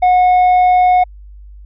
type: tone with tanh clipping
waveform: sine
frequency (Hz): 728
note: F#5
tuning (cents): -28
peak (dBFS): -8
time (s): 0.02-1.04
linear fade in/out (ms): 10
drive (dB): 4
effects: added 50 Hz sine -33 dBFS peak until 1.65 s